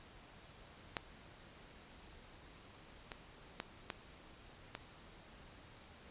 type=clicks; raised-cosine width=0.3 ms; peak=-20 / -28 / -23 / -23 / -26 dBFS; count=5; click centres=0.968 / 3.118 / 3.601 / 3.902 / 4.751 s; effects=pink hiss -58 dBFS RMS until 6.1 s + resampled to 8000 Hz